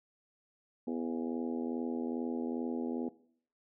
harmonic tone with a mistuned harmonic, 82.41 Hz, E2, in tune, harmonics 3 / 4 / 5 / 6 / 7 / 8 / 9 / 10, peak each -35 / -40 / -42 / -44 / -52 / -54 / -54 / -52 dBFS, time 0.87-3.09 s, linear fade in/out 5 ms, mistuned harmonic 9, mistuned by -55 cents, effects noise-tail reverb RT60 0.6 s tail -19 dB re dry

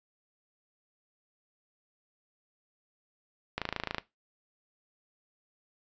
click train, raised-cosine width 0.3 ms, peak -15 dBFS, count 12, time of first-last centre 3.58-3.983 s, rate 27.3 Hz, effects noise-tail reverb RT60 0.2 s tail -18 dB re dry + resampled to 16000 Hz

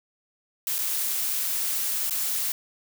blue noise with dropouts, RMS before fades -27 dBFS, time 0.67-2.52 s, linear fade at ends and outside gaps 1 ms, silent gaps 0.783-0.788 / 2.097-2.108 s, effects none

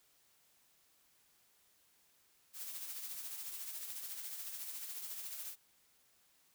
blue noise with tremolo, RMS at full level -43 dBFS, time 2.53-5.56 s, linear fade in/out 50 ms, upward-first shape triangle, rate 14 Hz, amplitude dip 50%, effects white hiss -71 dBFS RMS until 6.54 s

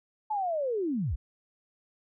sine linear sweep, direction down, 877 to 43.34 Hz, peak -27 dBFS, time 0.3-1.16 s, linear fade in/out 10 ms, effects none

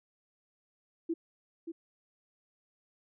sine tone with echo, 332 Hz, E4, 12 cents sharp, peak -29 dBFS, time 1.09-1.14 s, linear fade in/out 10 ms, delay 580 ms, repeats 1, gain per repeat -8 dB, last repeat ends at 1.72 s, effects none

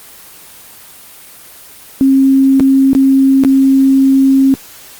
sine tone with dropouts, 269 Hz, C4, 48 cents sharp, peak -5 dBFS, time 2.01-4.54 s, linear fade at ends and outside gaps 0 ms, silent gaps 2.598-2.605 / 2.932-2.95 / 3.437-3.448 s, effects white hiss -36 dBFS RMS until 4.99 s + Opus 24 kbps

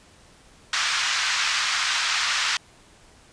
pink band-pass noise, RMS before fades -24 dBFS, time 0.73-2.57 s, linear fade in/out 2 ms, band 1200 to 6300 Hz, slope 24 dB/octave, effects pink hiss -53 dBFS RMS until 3.32 s + resampled to 22050 Hz

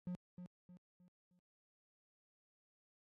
triangle tone with echo, 179.2 Hz, F3, 45 cents sharp, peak -38 dBFS, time 0.07-0.15 s, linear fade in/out 0 ms, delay 310 ms, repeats 4, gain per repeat -8 dB, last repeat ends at 1.39 s, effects high-pass 60 Hz 12 dB/octave + AAC 32 kbps

